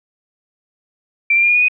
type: tone with pitch steps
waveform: sine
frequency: 2349 / 2376 / 2404 / 2432 / 2460 / 2489 Hz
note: D7 / D7 / D7 / D#7 / D#7 / D#7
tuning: 0 / +20 / +40 / -40 / -20 / 0 cents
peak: -10 dBFS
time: 1.3-1.684 s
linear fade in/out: 5 ms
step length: 64 ms
effects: none